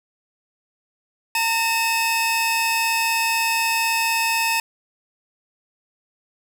sawtooth tone pair together, 911 / 2577 Hz, A#5 / E7, -40 / -40 cents, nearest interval octave + tritone, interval 1800 cents, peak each -18 dBFS, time 1.35-4.6 s, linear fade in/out 2 ms, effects none

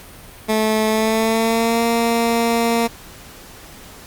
15% pulse tone with pitch glide, 217.7 to 232 Hz, A3 to A#3, -18 to -8 cents, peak -9 dBFS, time 0.48-2.88 s, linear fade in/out 20 ms, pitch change +110 cents, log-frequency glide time 0.88-1.84 s, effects pink hiss -40 dBFS RMS until 4.06 s + Opus 48 kbps

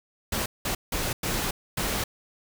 pink noise bursts at uneven times, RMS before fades -28 dBFS, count 5, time 0.32-0.46 / 0.65-0.75 / 0.92-1.13 / 1.23-1.51 / 1.77-2.04 s, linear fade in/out 5 ms, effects none

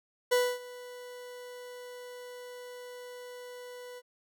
40% pulse tone with ADSR envelope, 493.9 Hz, B4, in tune, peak -21 dBFS, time 0.31-4.02 s, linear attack 15 ms, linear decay 260 ms, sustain -21 dB, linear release 43 ms, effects none

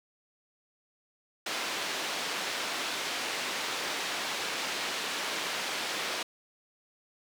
white band-pass noise, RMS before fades -34 dBFS, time 1.46-6.23 s, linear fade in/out 5 ms, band 270 to 4000 Hz, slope 12 dB/octave, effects none

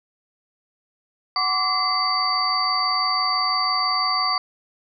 sine tone cluster, 746 / 1052 / 1158 / 2051 / 4616 Hz, F#5 / C6 / D6 / C7 / D8, +14 / +9 / -25 / -35 / -31 cents, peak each -29 / -30 / -22 / -31 / -23 dBFS, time 1.36-4.38 s, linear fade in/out 2 ms, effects none

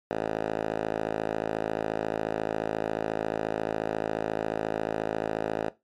5% pulse tone with band-pass filter, 54.2 Hz, A1, 25 cents flat, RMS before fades -30 dBFS, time 0.11-5.7 s, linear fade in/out 0 ms, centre 670 Hz, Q 0.91, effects noise-tail reverb RT60 0.2 s tail -17 dB re dry + MP3 64 kbps

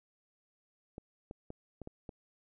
clicks, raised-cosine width 2 ms, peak -30 dBFS, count 6, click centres 0.981 / 1.311 / 1.504 / 1.817 / 1.874 / 2.092 s, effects none

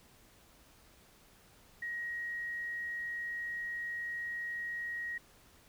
sine tone, 1890 Hz, A#6, 23 cents sharp, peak -36 dBFS, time 1.82-5.18 s, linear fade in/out 5 ms, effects pink hiss -62 dBFS RMS until 5.68 s

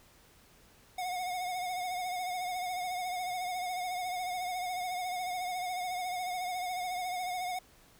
square tone with vibrato, 727 Hz, F#5, 31 cents flat, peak -34 dBFS, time 0.98-7.59 s, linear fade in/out 5 ms, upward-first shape triangle, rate 14 Hz, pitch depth 54 cents each way, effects pink hiss -61 dBFS RMS until 7.99 s

